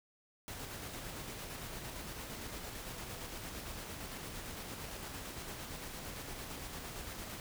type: noise with tremolo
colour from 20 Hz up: pink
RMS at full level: -44 dBFS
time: 0.48-7.4 s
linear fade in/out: 0 ms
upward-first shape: square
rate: 8.8 Hz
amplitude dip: 25%
effects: none